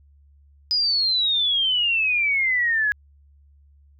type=exponential sweep; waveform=sine; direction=down; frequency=5010 to 1661.2 Hz; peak=-18 dBFS; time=0.71-2.92 s; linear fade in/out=0 ms; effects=added 71 Hz sine -51 dBFS peak until 3.99 s